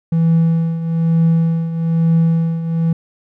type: tone with tremolo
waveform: triangle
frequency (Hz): 164.81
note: E3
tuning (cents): 0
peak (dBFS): -6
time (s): 0.12-2.93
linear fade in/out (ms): 5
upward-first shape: triangle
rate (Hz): 1.1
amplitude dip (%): 75
effects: tanh soft clip ceiling -4 dBFS